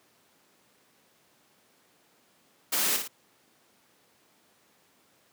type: noise with echo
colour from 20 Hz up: white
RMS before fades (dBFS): -27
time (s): 2.72-2.97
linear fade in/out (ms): 10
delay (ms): 55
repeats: 2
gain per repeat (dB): -6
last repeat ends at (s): 3.08
effects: pink hiss -64 dBFS RMS until 5.32 s + high-pass 200 Hz 12 dB/octave